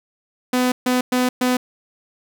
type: tone bursts at uneven times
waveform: sawtooth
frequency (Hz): 251.1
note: B3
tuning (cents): +29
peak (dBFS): -12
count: 4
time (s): 0.53-0.72 / 0.86-1.01 / 1.12-1.29 / 1.41-1.57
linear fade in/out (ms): 5
effects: none